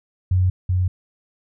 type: tone pair in turn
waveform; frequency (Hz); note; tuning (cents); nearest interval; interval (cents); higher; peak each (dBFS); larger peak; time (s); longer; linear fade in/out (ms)
sine; 91.9 / 91.37; F#2 / F#2; -11 / -21; unison; 10; first; -14 / -16; first; 0.31-0.5 / 0.69-0.88; neither; 5
effects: none